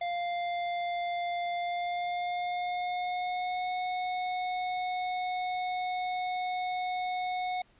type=tone with pitch glide; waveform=square; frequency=698.5 to 731.5 Hz; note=F5 to F#5; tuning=0 to -20 cents; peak=-31 dBFS; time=0.01-7.62 s; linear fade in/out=5 ms; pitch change=+80 cents; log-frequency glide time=1.55-3.7 s; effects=pink hiss -64 dBFS RMS until 7.79 s + resampled to 8000 Hz